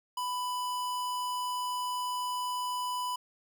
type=tone; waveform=square; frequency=994 Hz; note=B5; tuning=11 cents sharp; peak=-32 dBFS; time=0.17-3.16 s; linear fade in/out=5 ms; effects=none